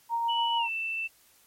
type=tone with tremolo; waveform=sine; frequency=930 Hz; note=A#5; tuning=4 cents flat; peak=-24 dBFS; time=0.09-0.69 s; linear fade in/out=50 ms; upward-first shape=triangle; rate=6.8 Hz; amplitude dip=30%
type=tone with pitch glide; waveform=sine; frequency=2956 to 2664 Hz; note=F#7 to E7; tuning=-2 to +18 cents; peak=-29 dBFS; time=0.28-1.08 s; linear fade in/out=20 ms; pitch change=-180 cents; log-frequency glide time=0.57-0.67 s
effects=white hiss -61 dBFS RMS until 1.46 s + MP3 64 kbps